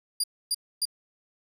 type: tone bursts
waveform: 25% pulse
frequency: 4810 Hz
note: D8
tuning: 41 cents sharp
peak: -19 dBFS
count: 3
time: 0.2-0.854 s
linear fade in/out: 5 ms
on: 38 ms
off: 270 ms
effects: none